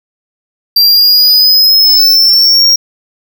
square linear sweep, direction up, 4699 to 5600 Hz, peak -4 dBFS, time 0.76-2.76 s, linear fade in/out 5 ms, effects none

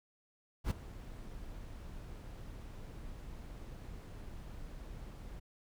brown noise with ADSR envelope, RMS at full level -29 dBFS, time 0.64-5.4 s, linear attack 68 ms, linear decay 10 ms, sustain -18 dB, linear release 14 ms, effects none

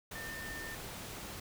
sine tone in noise, 1804 Hz, A6, 43 cents sharp, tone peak -43 dBFS, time 0.15-0.75 s, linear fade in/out 5 ms, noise pink, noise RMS -45 dBFS, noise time 0.11-1.4 s, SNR -1 dB, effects none

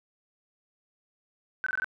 sine tone bursts, 1523 Hz, F#6, 50 cents sharp, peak -26 dBFS, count 5, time 1.64-1.844 s, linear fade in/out 0 ms, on 24 ms, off 21 ms, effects none

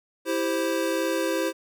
square chord, C major, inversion first, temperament equal, 329.6 / 392 / 523.3 Hz, E4 / G4 / C5, 0 / 0 / 0 cents, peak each -28 / -31 / -28 dBFS, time 0.25-1.53 s, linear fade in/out 50 ms, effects none

